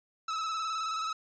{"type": "tone with vibrato", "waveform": "45% pulse", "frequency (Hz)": 1300, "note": "E6", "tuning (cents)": -24, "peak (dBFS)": -31, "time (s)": [0.28, 1.13], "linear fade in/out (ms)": 5, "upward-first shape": "square", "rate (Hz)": 19, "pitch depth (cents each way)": 32, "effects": ["resampled to 16000 Hz"]}